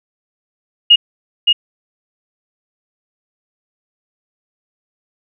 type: tone with echo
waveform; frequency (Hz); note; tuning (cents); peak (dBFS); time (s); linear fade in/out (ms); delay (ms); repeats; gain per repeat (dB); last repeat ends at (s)
sine; 2861; F7; +41; -3; 0.9-0.96; 10; 570; 1; -4; 1.53
effects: none

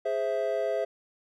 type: chord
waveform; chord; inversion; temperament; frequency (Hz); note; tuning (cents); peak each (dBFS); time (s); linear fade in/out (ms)
triangle; Ab augmented; none; equal; 415.3 / 523.3 / 659.3; Ab4 / C5 / E5; 0 / 0 / 0; -30 / -29 / -27; 0.05-0.85; 10
effects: none

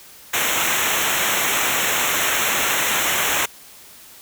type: noise with comb filter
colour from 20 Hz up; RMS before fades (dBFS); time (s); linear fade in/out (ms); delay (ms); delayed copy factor
pink; -20; 0.33-3.46; 10; 0.21; -1
effects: white hiss -44 dBFS RMS until 4.21 s

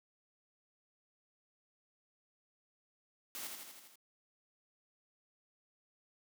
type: noise with echo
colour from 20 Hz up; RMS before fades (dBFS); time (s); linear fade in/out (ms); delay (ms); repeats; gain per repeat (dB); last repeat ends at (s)
white; -44; 3.35-3.47; 0; 81; 6; -3; 3.956
effects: high-pass 200 Hz 12 dB/octave

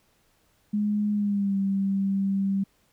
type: tone with pitch glide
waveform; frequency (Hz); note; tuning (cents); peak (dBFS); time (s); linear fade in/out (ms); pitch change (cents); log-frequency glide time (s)
sine; 208.4 to 195.57; G#3 to G3; +6 to -4; -22; 0.73-2.64; 10; -110; 1.12-1.57
effects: pink hiss -66 dBFS RMS until 2.92 s

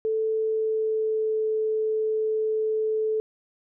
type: tone with pitch glide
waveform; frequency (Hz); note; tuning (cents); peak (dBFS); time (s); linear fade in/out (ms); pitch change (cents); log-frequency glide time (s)
sine; 440 to 435.7; A4 to A4; 0 to -17; -22; 0.05-3.2; 0; -17; 0.29-1.47
effects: none

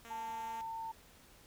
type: tone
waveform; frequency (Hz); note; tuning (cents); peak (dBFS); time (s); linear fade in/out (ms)
5% pulse; 230.4; A#3; -20; -39; 0.05-0.61; 0
type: tone with pitch glide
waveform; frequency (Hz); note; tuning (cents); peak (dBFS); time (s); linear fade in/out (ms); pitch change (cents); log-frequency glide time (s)
sine; 890 to 899.8; A5 to A5; +20 to +39; -39; 0.1-0.92; 10; +19; 0.41-0.68
effects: pink hiss -61 dBFS RMS until 1.46 s

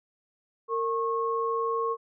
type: tone pair together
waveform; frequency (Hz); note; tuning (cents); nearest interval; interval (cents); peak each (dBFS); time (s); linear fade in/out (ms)
sine; 458.7 / 1091; A#4 / C#6; -28 / -28; octave + minor third; 1500; -28; 0.68-1.97; 50
effects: none

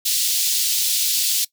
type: high-pass noise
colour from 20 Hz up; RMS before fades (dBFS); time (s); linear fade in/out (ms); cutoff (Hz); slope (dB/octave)
pink; -20; 0.05-1.45; 10; 3500; 24
effects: noise-tail reverb RT60 0.1 s tail -20 dB re dry

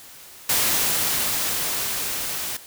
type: noise with level ramp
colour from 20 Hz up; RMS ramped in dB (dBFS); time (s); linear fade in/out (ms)
white; -20 to -29; 0.49-2.57; 5
effects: white hiss -44 dBFS RMS until 2.66 s

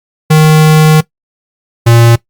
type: tone pair in turn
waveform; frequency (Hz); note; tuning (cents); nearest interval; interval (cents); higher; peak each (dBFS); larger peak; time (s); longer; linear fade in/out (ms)
square; 155.56 / 116.94; D#3 / A#2; 0 / +6; perfect fourth; 494; first; -3; neither; 0.3-1.01 / 1.86-2.16; first; 10
effects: noise-tail reverb RT60 0.1 s tail -19 dB re dry + Opus 48 kbps

